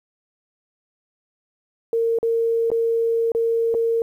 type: tone with dropouts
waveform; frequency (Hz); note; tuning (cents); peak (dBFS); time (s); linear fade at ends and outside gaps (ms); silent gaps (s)
sine; 459; A#4; -27; -17; 1.93-4.02; 1; 2.187-2.229 / 2.703-2.716 / 3.319-3.349 / 3.742-3.748
effects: 9-bit